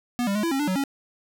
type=tone with pitch steps; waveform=square; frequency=243.5 / 198.7 / 210.3 / 334.6 / 270.7 / 294.6 / 186.4 / 276.7 Hz; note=B3 / G3 / G#3 / E4 / C#4 / D4 / F#3 / C#4; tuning=-24 / +24 / +22 / +26 / -41 / +6 / +13 / -3 cents; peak=-23 dBFS; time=0.19-0.838 s; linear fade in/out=0 ms; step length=81 ms; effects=none